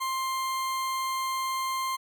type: tone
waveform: 40% pulse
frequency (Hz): 1053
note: C6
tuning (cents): +11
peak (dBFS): -27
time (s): 0-1.97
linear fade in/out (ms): 20
effects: none